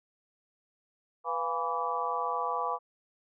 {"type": "harmonic tone with a mistuned harmonic", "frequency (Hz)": 164.81, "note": "E3", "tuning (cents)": 0, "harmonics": [3, 4, 5, 6, 7], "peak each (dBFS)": [-37, -37, -36, -34, -33], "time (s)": [1.24, 2.79], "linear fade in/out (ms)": 50, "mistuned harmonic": 4, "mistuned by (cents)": 91, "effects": []}